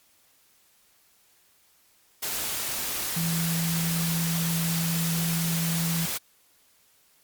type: tone in noise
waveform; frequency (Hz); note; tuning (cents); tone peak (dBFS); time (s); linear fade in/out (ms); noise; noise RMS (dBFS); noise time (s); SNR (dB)
sine; 166.5; E3; +18; -25; 3.16-6.06; 10; white; -30; 2.22-6.18; +2
effects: white hiss -62 dBFS RMS until 7.23 s + MP3 96 kbps